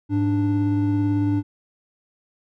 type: tone pair together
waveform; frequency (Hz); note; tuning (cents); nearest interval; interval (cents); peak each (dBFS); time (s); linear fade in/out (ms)
triangle; 103.92 / 293.7; G#2 / D4; +2 / 0; octave + tritone; 1798; -20 / -18; 0.09-1.43; 50
effects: none